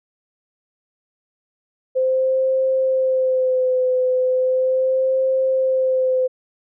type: tone with vibrato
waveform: sine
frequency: 517 Hz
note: C5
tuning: 21 cents flat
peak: -15 dBFS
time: 1.95-6.28 s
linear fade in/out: 20 ms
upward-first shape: sine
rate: 0.37 Hz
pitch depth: 28 cents each way
effects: none